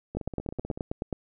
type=two click trains; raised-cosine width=2 ms; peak=-16 / -23 dBFS; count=10 / 11; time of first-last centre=0.17-1.127 / 0.15-0.775 s; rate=9.4 / 16 Hz; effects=none